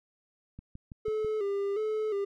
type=click train; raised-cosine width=5 ms; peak=-31 dBFS; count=5; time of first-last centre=0.59-1.247 s; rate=6.09 Hz
type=tone with vibrato; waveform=triangle; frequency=415.3 Hz; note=G#4; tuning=in tune; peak=-26 dBFS; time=1.05-2.25 s; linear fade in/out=10 ms; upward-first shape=square; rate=1.4 Hz; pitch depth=68 cents each way
effects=none